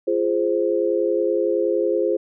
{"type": "chord", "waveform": "sine", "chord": "F minor", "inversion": "none", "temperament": "equal with one note detuned", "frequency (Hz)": [344.6, 415.3, 523.3], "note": ["F4", "Ab4", "C5"], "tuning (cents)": [-23, 0, 0], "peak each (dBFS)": -22, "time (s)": [0.07, 2.17], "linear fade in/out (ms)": 10, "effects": []}